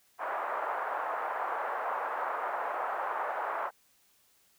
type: band-pass noise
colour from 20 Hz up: pink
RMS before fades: -34 dBFS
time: 0.18-3.71 s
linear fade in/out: 50 ms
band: 640 to 1400 Hz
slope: 24 dB/octave
effects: white hiss -67 dBFS RMS until 4.58 s